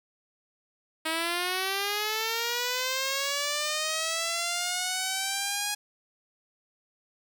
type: linear sweep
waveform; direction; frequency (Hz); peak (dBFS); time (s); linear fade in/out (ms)
5% pulse; up; 315.8 to 830.6; -16; 1.05-5.75; 10
effects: none